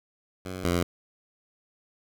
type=tone pair in turn; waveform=10% pulse; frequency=92.5 / 87.31 Hz; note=F#2 / F2; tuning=0 / 0 cents; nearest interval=minor second; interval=100 cents; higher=first; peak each=-26 / -15 dBFS; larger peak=second; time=0.45-0.64 / 0.64-0.83 s; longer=neither; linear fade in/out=5 ms; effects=none